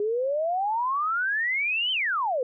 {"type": "exponential two-way sweep", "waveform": "sine", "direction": "up then down", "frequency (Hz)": [405.2, 3136, 475.5], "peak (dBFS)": -23, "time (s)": [0, 2.43], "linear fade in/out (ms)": 2, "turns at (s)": 1.92, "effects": []}